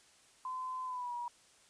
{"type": "tone with pitch glide", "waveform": "sine", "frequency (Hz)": [1024, 961], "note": ["C6", "B5"], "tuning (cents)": [-38, -48], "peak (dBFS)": -37, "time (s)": [0.45, 1.28], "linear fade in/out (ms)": 2, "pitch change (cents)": -110, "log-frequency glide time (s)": [0.85, 1.14], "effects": ["white hiss -64 dBFS RMS until 1.69 s", "resampled to 22050 Hz"]}